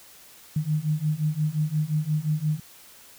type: beating tone pair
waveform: sine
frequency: 150 / 155.7 Hz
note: D3 / D#3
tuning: +37 / +2 cents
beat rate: 5.7 Hz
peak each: -26 / -25 dBFS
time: 0.56-2.6 s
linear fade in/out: 5 ms
effects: white hiss -50 dBFS RMS until 3.18 s